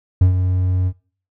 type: tone with ADSR envelope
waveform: triangle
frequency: 91.8 Hz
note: F#2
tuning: 13 cents flat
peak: -5 dBFS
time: 0.21-0.93 s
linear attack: 5 ms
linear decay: 110 ms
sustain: -8 dB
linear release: 59 ms
effects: noise-tail reverb RT60 0.4 s tail -20 dB re dry